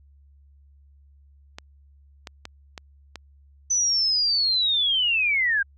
clicks, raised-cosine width 0.2 ms, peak -18 dBFS, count 5, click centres 1.585 / 2.272 / 2.454 / 2.778 / 3.157 s
sine linear sweep, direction down, 6060 to 1561 Hz, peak -19 dBFS, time 3.7-5.63 s, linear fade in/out 10 ms
effects added 70 Hz sine -51 dBFS peak until 5.77 s

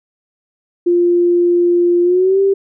sine tone with pitch glide, 349.2 to 392 Hz, F4 to G4, 0 to 0 cents, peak -9 dBFS, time 0.86-2.54 s, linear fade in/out 10 ms, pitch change +200 cents, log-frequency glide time 2.03-2.4 s, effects none

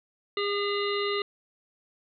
harmonic tone, 405.8 Hz, G#4, 40 cents flat, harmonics 1 / 3 / 5 / 7 / 9 / 10, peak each -28 / -33 / -35 / -36 / -38 / -38 dBFS, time 0.37-1.22 s, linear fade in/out 2 ms, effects none

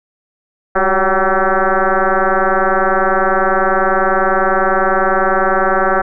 sine tone with frequency modulation, 390 Hz, G4, 9 cents flat, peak -10 dBFS, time 0.75-6.02 s, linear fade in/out 10 ms, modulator 190 Hz, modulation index 6.5, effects none

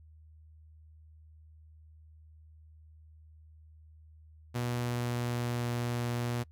sawtooth tone with pitch glide, 121.2 to 120.15 Hz, B2 to B2, -32 to -47 cents, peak -27 dBFS, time 4.54-6.44 s, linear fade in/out 20 ms, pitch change -15 cents, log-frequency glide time 4.82-5.76 s, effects noise-tail reverb RT60 0.1 s tail -25 dB re dry + added 78 Hz sine -53 dBFS peak until 6.51 s

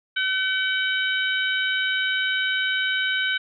harmonic tone, 760 Hz, F#5, 46 cents sharp, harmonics 2 / 3 / 4 / 5, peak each -23 / -30 / -27 / -31 dBFS, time 0.16-3.38 s, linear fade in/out 10 ms, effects none

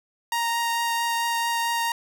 sawtooth tone with vibrato, 932.3 Hz, A#5, in tune, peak -19 dBFS, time 0.32-1.92 s, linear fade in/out 2 ms, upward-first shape triangle, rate 4.5 Hz, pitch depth 10 cents each way, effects none

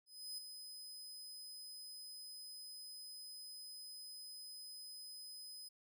sawtooth tone with ADSR envelope, 5030 Hz, D#8, 18 cents sharp, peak -40 dBFS, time 0.06-5.69 s, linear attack 320 ms, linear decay 6 ms, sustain -7 dB, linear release 13 ms, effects none

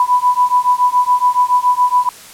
sine beating tone pair, 987.8 / 994.9 Hz, B5 / B5, 0 / +12 cents, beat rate 7.1 Hz, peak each -13 dBFS, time 0-2.09 s, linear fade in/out 2 ms, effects white hiss -37 dBFS RMS until 2.33 s + low-pass 12000 Hz 12 dB/octave

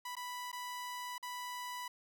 sawtooth tone with dropouts, 987.8 Hz, B5, in tune, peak -37 dBFS, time 0.05-1.88 s, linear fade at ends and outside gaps 5 ms, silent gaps 0.154-0.166 / 0.517-0.528 / 1.181-1.227 s, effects none

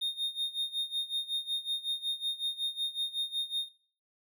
triangle tone with tremolo, 3682 Hz, A#7, 22 cents flat, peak -27 dBFS, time 0.01-3.69 s, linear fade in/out 10 ms, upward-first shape sine, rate 5.4 Hz, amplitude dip 85%, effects noise-tail reverb RT60 0.4 s tail -17 dB re dry

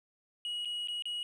sine tone with dropouts, 2905 Hz, F#7, 32 cents flat, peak -31 dBFS, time 0.45-1.23 s, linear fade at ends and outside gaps 1 ms, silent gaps 0.649-0.655 / 0.874-0.884 / 1.023-1.055 s, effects tanh soft clip ceiling -33 dBFS + 11-bit

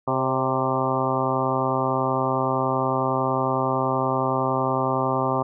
harmonic tone with a mistuned harmonic, 130.81 Hz, C3, in tune, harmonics 1 / 2 / 3 / 4 / 5 / 6 / 7 / 8 / 9, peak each -29 / -29 / -29 / -29 / -29 / -29 / -29 / -29 / -29 dBFS, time 0.07-5.43 s, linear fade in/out 10 ms, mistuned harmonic 4, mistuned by +35 cents, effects none

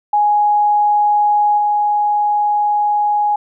sine tone with level steps, 832 Hz, G#5, 3 cents sharp, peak -10 / -12 dBFS, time 0.13-3.36 s, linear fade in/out 5 ms, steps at 1.57 s, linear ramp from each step 20 ms, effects none

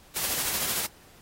white noise with tremolo, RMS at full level -27 dBFS, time 0.15-0.87 s, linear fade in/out 20 ms, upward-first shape triangle, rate 13 Hz, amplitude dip 40%, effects pink hiss -55 dBFS RMS until 1.21 s + AAC 48 kbps

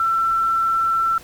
sine tone, 1342 Hz, E6, 31 cents sharp, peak -16 dBFS, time 0-1.18 s, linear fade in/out 2 ms, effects pink hiss -43 dBFS RMS until 1.23 s

